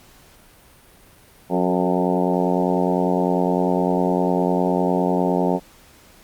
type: harmonic tone with a mistuned harmonic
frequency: 89.9 Hz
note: F#2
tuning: 49 cents flat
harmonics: 2 / 3 / 4 / 5 / 6 / 7 / 8 / 9 / 10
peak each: -22 / -24 / -25 / -26 / -27 / -27 / -28 / -29 / -29 dBFS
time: 1.49-5.6 s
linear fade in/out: 50 ms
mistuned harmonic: 4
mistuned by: +32 cents
effects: pink hiss -50 dBFS RMS until 6.23 s + Opus 48 kbps